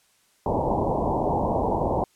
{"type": "low-pass noise", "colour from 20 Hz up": "white", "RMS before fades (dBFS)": -24, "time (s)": [0.46, 2.04], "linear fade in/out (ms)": 2, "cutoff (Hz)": 980, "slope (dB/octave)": 96, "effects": ["white hiss -63 dBFS RMS until 2.15 s", "low-pass 11000 Hz 12 dB/octave"]}